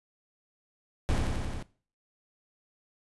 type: noise with echo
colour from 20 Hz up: brown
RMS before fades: -26 dBFS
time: 1.09-1.18 s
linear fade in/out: 0 ms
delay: 89 ms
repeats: 5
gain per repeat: -2 dB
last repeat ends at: 1.625 s
effects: noise-tail reverb RT60 0.4 s tail -19 dB re dry + resampled to 24000 Hz